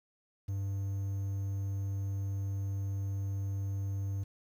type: tone with quantisation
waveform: triangle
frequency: 98.2 Hz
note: G2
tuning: 4 cents sharp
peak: -30 dBFS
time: 0.48-4.24 s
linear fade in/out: 10 ms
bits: 10
effects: none